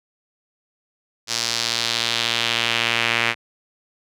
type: tone with band-pass filter sweep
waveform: sawtooth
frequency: 116.54 Hz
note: A#2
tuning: in tune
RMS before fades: -22 dBFS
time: 1.27-3.35 s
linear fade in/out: 50 ms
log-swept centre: 5300 to 2300 Hz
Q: 2.1
effects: none